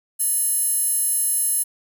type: tone with high-pass filter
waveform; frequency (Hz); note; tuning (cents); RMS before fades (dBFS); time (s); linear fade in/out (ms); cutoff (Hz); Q
square; 588; D5; +2; -21; 0.19-1.64; 20; 11000; 5.9
effects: none